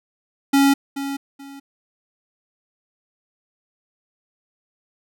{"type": "tone with echo", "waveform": "square", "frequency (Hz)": 277.2, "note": "C#4", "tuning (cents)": 0, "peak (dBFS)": -13, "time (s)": [0.53, 0.74], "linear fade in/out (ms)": 10, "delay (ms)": 430, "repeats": 2, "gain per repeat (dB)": -12, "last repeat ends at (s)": 1.6, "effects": []}